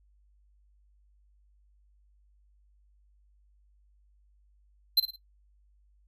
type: tone with echo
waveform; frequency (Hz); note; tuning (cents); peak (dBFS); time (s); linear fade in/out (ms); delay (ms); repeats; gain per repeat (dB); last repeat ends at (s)
square; 4098; C8; -37; -19; 4.97-5; 5; 54; 3; -9; 5.162
effects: noise-tail reverb RT60 0.1 s tail -18 dB re dry + added 50 Hz sine -61 dBFS peak until 6.07 s